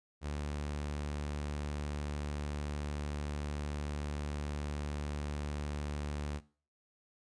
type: tone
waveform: sawtooth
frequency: 73.42 Hz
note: D2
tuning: in tune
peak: -32 dBFS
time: 0.21-6.41 s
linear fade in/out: 50 ms
effects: noise-tail reverb RT60 0.4 s tail -19 dB re dry + resampled to 22050 Hz